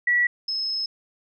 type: tone pair in turn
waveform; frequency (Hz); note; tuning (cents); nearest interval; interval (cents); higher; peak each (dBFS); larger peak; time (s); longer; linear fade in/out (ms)
sine; 1941 / 5182; B6 / E8; -31 / -30; octave + perfect fourth; 1701; second; -17 / -24; first; 0.07-0.27 / 0.48-0.86; second; 5
effects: none